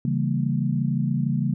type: chord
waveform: sine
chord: C# diminished seventh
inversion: none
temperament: equal with one note detuned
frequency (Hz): 138.59 / 164.81 / 196 / 229.7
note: C#3 / E3 / G3 / Bb3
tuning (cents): 0 / 0 / 0 / -25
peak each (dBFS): -24 / -27 / -28 / -27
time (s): 0.05-1.54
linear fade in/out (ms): 2
effects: none